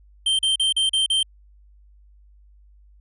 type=tone bursts; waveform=square; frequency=3136 Hz; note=G7; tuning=in tune; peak=-18 dBFS; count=6; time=0.26-1.23 s; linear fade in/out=5 ms; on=130 ms; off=38 ms; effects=added 50 Hz sine -49 dBFS peak until 3 s + resampled to 24000 Hz